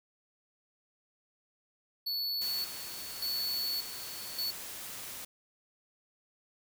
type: tone with tremolo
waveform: square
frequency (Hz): 4435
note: C#8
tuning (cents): 0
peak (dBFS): -32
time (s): 2.06-4.51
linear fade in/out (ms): 10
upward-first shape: square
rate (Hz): 0.86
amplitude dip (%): 80
type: noise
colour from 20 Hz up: white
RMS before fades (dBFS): -43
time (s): 2.41-5.25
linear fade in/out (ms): 5
effects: none

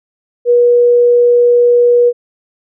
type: tone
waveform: sine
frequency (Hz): 482.6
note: B4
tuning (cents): -40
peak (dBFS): -5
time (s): 0.45-2.13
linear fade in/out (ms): 50
effects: none

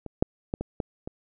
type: clicks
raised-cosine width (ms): 2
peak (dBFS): -23 / -6 / -14 / -17 / -14 / -21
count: 6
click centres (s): 0.063 / 0.225 / 0.539 / 0.61 / 0.802 / 1.075
effects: none

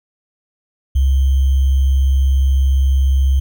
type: tone with sample-and-hold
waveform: sine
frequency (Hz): 67.1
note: C2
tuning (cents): +44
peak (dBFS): -10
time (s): 0.95-3.4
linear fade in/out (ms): 10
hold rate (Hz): 3150
effects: none

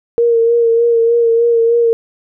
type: tone with vibrato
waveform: sine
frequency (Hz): 464.7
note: A#4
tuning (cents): -5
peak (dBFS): -8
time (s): 0.18-1.93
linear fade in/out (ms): 0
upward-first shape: sine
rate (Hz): 3.3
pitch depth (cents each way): 28
effects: none

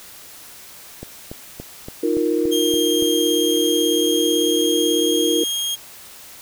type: click train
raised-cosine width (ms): 2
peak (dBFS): -18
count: 8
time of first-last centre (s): 1.03-3.024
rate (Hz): 3.51
type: chord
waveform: sine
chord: Eb suspended second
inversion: none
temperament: equal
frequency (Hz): 311.1 / 349.2 / 466.2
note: Eb4 / F4 / Bb4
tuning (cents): 0 / 0 / 0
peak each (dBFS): -21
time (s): 2.03-5.44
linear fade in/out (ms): 5
type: tone with pitch glide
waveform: sawtooth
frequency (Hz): 3217 to 3247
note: G7 to G#7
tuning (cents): +44 to -40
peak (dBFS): -18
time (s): 2.51-5.76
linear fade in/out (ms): 20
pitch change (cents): +16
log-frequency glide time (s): 2.92-5.44
effects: white hiss -41 dBFS RMS until 6.41 s

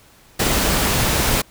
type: noise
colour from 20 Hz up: pink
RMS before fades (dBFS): -18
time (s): 0.39-1.42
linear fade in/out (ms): 10
effects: pink hiss -50 dBFS RMS until 1.5 s

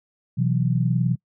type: chord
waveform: sine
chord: B suspended fourth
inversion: none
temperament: equal with one note detuned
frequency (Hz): 125.99 / 164.81 / 185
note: B2 / E3 / F#3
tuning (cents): +35 / 0 / 0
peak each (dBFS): -21 / -23 / -25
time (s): 0.37-1.16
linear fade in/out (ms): 20
effects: noise-tail reverb RT60 0.1 s tail -24 dB re dry

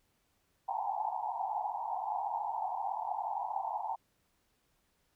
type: band-pass noise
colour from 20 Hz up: pink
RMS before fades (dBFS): -36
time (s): 0.68-3.96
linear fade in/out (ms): 10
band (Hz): 730 to 940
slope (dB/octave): 96
effects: pink hiss -75 dBFS RMS until 5.15 s

